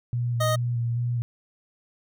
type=tone with vibrato; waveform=sine; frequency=119.3 Hz; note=A#2; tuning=41 cents sharp; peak=-23 dBFS; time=0.13-1.22 s; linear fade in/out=0 ms; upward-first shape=square; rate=2.4 Hz; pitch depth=21 cents each way
type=tone; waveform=25% pulse; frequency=622.3 Hz; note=D#5; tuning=in tune; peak=-19 dBFS; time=0.4-0.56 s; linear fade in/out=10 ms
effects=none